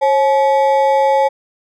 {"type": "ring-modulated tone", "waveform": "triangle", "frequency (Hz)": 698.5, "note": "F5", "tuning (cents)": 0, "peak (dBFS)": -5, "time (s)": [0.01, 1.29], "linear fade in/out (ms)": 20, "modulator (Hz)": 156, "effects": []}